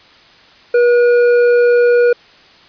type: tone with hard clipping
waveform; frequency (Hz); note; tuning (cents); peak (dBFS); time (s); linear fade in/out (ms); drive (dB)
sine; 482.1; B4; -42; -9; 0.74-2.13; 5; 7
effects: white hiss -44 dBFS RMS until 2.68 s + resampled to 11025 Hz